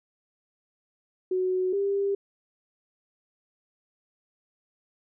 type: tone pair in turn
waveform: sine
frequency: 370 / 397.9 Hz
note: F#4 / G4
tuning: 0 / +26 cents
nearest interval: minor second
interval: 126 cents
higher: second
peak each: -23 dBFS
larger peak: neither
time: 1.31-1.73 / 1.73-2.15 s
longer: neither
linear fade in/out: 5 ms
effects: none